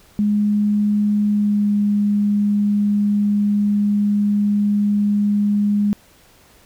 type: tone with pitch glide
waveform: sine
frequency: 207.7 to 205.6 Hz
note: G#3 to G#3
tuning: 0 to -17 cents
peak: -14 dBFS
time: 0.19-5.93 s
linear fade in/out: 0 ms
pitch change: -17 cents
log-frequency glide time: 1.25-1.74 s
effects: pink hiss -51 dBFS RMS until 6.65 s